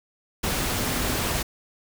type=tone in noise; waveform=sine; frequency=251.6 Hz; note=B3; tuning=32 cents sharp; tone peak=-35 dBFS; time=0.61-1.18 s; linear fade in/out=10 ms; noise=pink; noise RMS=-26 dBFS; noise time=0.43-1.43 s; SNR=-12 dB; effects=none